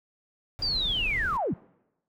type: noise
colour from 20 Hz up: brown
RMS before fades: -36 dBFS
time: 0.59-1.37 s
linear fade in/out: 0 ms
type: linear sweep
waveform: sine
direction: down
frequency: 4838 to 110 Hz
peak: -25 dBFS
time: 0.62-1.54 s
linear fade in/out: 5 ms
effects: noise-tail reverb RT60 0.9 s tail -24 dB re dry